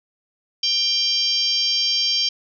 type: harmonic tone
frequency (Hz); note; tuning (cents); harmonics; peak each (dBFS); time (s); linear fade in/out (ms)
790; G5; +13; 3 / 4 / 5 / 6 / 7 / 8; -34 / -22 / -33 / -22 / -23 / -34; 0.63-2.29; 5
effects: none